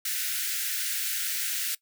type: high-pass noise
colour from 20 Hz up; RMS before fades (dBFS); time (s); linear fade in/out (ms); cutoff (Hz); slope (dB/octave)
white; -30; 0.05-1.75; 5; 1400; 96
effects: noise-tail reverb RT60 0.1 s tail -20 dB re dry